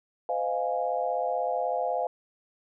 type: chord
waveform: sine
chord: F minor seventh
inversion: second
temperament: equal with one note detuned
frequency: 511.3 / 622.3 / 698.5 / 830.6 Hz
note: C5 / Eb5 / F5 / Ab5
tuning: -40 / 0 / 0 / 0 cents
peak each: -31 / -33 / -29 / -33 dBFS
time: 0.29-2.07 s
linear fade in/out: 2 ms
effects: none